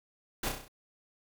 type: noise with echo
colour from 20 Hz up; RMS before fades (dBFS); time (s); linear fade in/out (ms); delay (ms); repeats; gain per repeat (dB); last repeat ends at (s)
pink; -33; 0.43-0.49; 5; 32; 6; -4; 0.682
effects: none